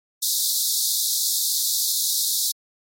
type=high-pass noise; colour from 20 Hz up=pink; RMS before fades=-22 dBFS; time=0.22-2.52 s; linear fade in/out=10 ms; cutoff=3700 Hz; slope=96 dB/octave; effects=MP3 64 kbps